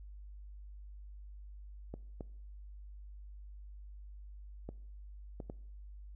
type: clicks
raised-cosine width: 2 ms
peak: -29 dBFS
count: 5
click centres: 1.94 / 2.208 / 4.69 / 5.402 / 5.499 s
effects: noise-tail reverb RT60 0.7 s tail -22 dB re dry + added 50 Hz sine -47 dBFS peak until 6.15 s